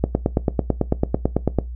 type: click train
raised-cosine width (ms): 2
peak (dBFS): -3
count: 15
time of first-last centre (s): 0.04-1.587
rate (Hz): 9.05
effects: noise-tail reverb RT60 0.2 s tail -19 dB re dry + added 60 Hz sine -28 dBFS peak until 1.75 s